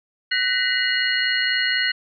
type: tone cluster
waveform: sine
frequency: 1504 / 1883 / 2007 / 2890 / 4267 Hz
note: F#6 / A#6 / B6 / F#7 / C8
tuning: +28 / +17 / +27 / -41 / +33 cents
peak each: -25 dBFS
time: 0.31-1.92 s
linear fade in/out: 10 ms
effects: none